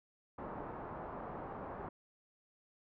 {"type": "low-pass noise", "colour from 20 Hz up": "white", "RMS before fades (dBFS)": -45, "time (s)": [0.38, 1.89], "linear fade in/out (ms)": 5, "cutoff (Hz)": 1100, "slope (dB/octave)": 24, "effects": []}